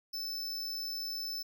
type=tone; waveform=square; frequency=5274 Hz; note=E8; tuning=in tune; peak=-36 dBFS; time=0.13-1.43 s; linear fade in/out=10 ms; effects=none